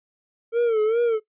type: tone with vibrato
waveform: triangle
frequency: 451.3 Hz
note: A4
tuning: 44 cents sharp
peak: -15 dBFS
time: 0.52-1.2 s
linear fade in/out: 50 ms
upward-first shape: sine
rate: 2.5 Hz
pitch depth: 100 cents each way
effects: noise-tail reverb RT60 0.1 s tail -18 dB re dry + resampled to 8000 Hz